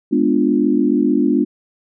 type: chord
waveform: sine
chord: G# diminished seventh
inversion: none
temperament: equal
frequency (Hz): 207.7 / 246.9 / 293.7 / 349.2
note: G#3 / B3 / D4 / F4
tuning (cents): 0 / 0 / 0 / 0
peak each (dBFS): -20 / -17 / -16 / -20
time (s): 0.11-1.45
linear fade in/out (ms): 20
effects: none